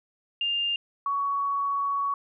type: tone pair in turn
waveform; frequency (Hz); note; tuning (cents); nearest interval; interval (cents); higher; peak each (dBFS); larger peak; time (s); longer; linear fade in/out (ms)
sine; 2804 / 1121.2; F7 / C#6; +6 / +19; octave + major third; 1587; first; -24; neither; 0.41-0.76 / 1.06-2.14; second; 2
effects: none